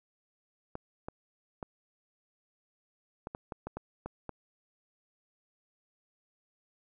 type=clicks; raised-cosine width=1 ms; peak=-24 dBFS; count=10; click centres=0.754 / 1.085 / 1.628 / 3.271 / 3.349 / 3.522 / 3.67 / 3.77 / 4.06 / 4.293 s; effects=none